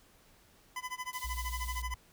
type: tone with tremolo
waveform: 25% pulse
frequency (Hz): 1007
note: B5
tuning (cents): +33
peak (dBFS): -31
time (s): 0.76-1.94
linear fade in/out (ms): 2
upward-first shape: sine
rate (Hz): 13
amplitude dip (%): 95
type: high-pass noise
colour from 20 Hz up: white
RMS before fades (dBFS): -47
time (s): 1.13-1.82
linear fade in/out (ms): 2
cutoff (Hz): 3400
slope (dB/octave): 24
type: tone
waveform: sine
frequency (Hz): 60.2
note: B1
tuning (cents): -44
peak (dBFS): -36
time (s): 1.24-1.95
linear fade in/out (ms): 10
effects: pink hiss -63 dBFS RMS until 2.12 s